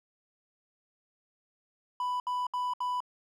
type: tone bursts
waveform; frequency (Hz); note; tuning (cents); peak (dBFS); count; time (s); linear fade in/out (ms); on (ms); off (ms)
triangle; 992; B5; +7; -27; 4; 2-3.004; 2; 200; 68
effects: none